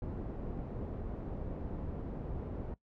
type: low-pass noise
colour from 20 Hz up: pink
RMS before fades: -40 dBFS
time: 0.02-2.74 s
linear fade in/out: 2 ms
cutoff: 490 Hz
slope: 12 dB/octave
effects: noise-tail reverb RT60 0.1 s tail -19 dB re dry